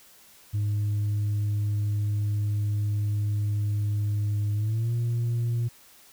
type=tone with pitch glide; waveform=sine; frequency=103.83 to 117.9 Hz; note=G#2 to A#2; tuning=0 to +20 cents; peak=-21 dBFS; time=0.53-5.69 s; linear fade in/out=20 ms; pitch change=+220 cents; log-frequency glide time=4.55-4.92 s; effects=tanh soft clip ceiling -22 dBFS + white hiss -54 dBFS RMS until 6.12 s